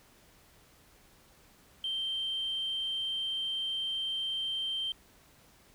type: tone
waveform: sine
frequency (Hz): 3136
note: G7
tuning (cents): 0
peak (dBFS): -30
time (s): 1.84-4.92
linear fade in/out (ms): 2
effects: tanh soft clip ceiling -27 dBFS + pink hiss -61 dBFS RMS until 5.74 s